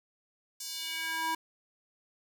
square tone with high-pass filter sweep, 324.2 Hz, E4, 29 cents flat, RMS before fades -35 dBFS, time 0.6-1.35 s, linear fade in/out 5 ms, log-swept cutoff 6200 to 800 Hz, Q 1.8, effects none

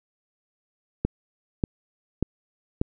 click train, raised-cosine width 3 ms, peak -9 dBFS, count 4, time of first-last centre 1.05-2.815 s, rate 1.7 Hz, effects none

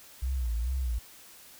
sine tone with vibrato, 61 Hz, B1, 21 cents flat, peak -27 dBFS, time 0.22-0.99 s, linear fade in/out 10 ms, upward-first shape sine, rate 2.3 Hz, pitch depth 140 cents each way, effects white hiss -52 dBFS RMS until 1.59 s

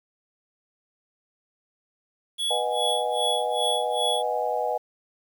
square tone with tremolo, 3376 Hz, G#7, 28 cents sharp, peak -24 dBFS, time 2.38-4.23 s, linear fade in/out 20 ms, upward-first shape sine, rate 2.5 Hz, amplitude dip 95%
sine chord, G# minor seventh, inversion first, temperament equal, 493.9 / 622.3 / 740 / 830.6 Hz, B4 / D#5 / F#5 / G#5, 0 / 0 / 0 / 0 cents, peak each -29 dBFS, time 2.5-4.78 s, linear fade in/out 10 ms
effects 9-bit

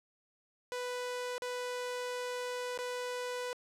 sawtooth tone with dropouts, 495.1 Hz, B4, 4 cents sharp, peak -32 dBFS, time 0.72-3.53 s, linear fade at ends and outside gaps 0 ms, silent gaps 1.381-1.421 / 2.776-2.789 s, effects low-pass 10000 Hz 12 dB/octave

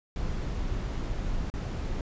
brown noise with dropouts, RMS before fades -31 dBFS, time 0.16-2.01 s, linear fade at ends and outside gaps 1 ms, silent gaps 1.501-1.539 s, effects resampled to 16000 Hz

